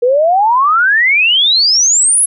sine exponential sweep, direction up, 470 to 11020 Hz, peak -7 dBFS, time 0.02-2.26 s, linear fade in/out 10 ms, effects none

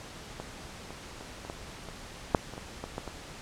clicks, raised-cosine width 1 ms, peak -22 / -28 / -30 / -27 / -22 / -27 / -6 / -27 / -26 / -22 / -20 / -24 dBFS, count 12, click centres 0.4 / 0.906 / 1.21 / 1.45 / 1.499 / 1.887 / 2.348 / 2.537 / 2.579 / 2.84 / 2.981 / 3.077 s, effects pink hiss -45 dBFS RMS until 3.41 s + low-pass 8000 Hz 12 dB/octave

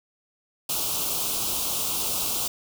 white band-stop noise, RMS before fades -27 dBFS, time 0.69-2.48 s, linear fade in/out 5 ms, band 1300 to 2600 Hz, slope 48 dB/octave, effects none

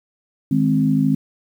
sine chord, Ab major, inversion second, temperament equal, 155.56 / 207.7 / 261.6 Hz, Eb3 / Ab3 / C4, 0 / 0 / 0 cents, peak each -19 / -20 / -17 dBFS, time 0.51-1.15 s, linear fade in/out 5 ms, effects 8-bit

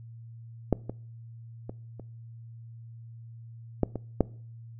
clicks, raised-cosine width 2 ms, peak -8 / -20 / -23 / -28 / -9 / -19 / -7 dBFS, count 7, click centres 0.727 / 0.896 / 1.695 / 1.997 / 3.833 / 3.957 / 4.207 s, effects noise-tail reverb RT60 0.5 s tail -22 dB re dry + added 115 Hz sine -43 dBFS peak until 4.79 s

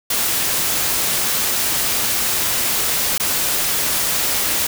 white noise with dropouts, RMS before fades -19 dBFS, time 0.1-4.67 s, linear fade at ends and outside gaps 5 ms, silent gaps 3.18-3.198 s, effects none

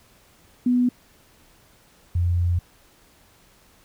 sine tone pair in turn, 246.9 / 87.29 Hz, B3 / F2, 0 / 0 cents, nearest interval octave + tritone, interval 1800 cents, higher first, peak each -16 / -18 dBFS, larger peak first, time 0.66-0.89 / 2.15-2.59 s, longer second, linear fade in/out 5 ms, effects pink hiss -56 dBFS RMS until 3.84 s

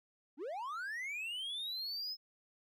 triangle linear sweep, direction up, 245.3 to 5190 Hz, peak -37 dBFS, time 0.37-2.17 s, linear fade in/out 50 ms, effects none

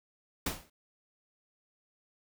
pink noise with exponential decay, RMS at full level -29 dBFS, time 0.46-0.7 s, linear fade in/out 5 ms, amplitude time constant 51 ms, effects none

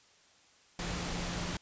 sine tone in noise, 174.61 Hz, F3, in tune, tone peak -41 dBFS, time 0.79-1.57 s, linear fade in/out 2 ms, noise pink, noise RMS -37 dBFS, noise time 0.79-1.57 s, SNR -7 dB, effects white hiss -63 dBFS RMS until 1.61 s + resampled to 16000 Hz

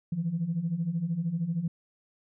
sine beating tone pair, 159 / 172 Hz, D#3 / F3, +38 / -26 cents, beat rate 13 Hz, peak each -32 / -28 dBFS, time 0.12-1.68 s, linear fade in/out 5 ms, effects tanh soft clip ceiling -20 dBFS

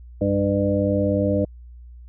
harmonic tone with a mistuned harmonic, 100 Hz, G2, 35 cents sharp, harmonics 1 / 2 / 3 / 5 / 6, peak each -24 / -24 / -24 / -24 / -24 dBFS, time 0.21-1.45 s, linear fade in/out 5 ms, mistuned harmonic 1, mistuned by -54 cents, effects added 60 Hz sine -39 dBFS peak until 2.08 s

